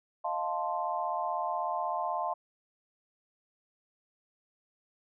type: chord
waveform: sine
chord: F dominant seventh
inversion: third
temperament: equal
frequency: 622.3 / 698.5 / 880 / 1046.5 Hz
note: Eb5 / F5 / A5 / C6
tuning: 0 / 0 / 0 / 0 cents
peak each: -38 / -34 / -35 / -35 dBFS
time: 0.24-2.34 s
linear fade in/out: 10 ms
effects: none